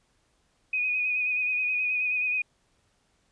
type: tone with vibrato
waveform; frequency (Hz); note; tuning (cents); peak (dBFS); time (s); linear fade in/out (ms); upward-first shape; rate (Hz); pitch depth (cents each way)
sine; 2489; D#7; 0; -24; 0.73-2.42; 5; sine; 9.4; 31
effects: pink hiss -69 dBFS RMS until 3.31 s + resampled to 22050 Hz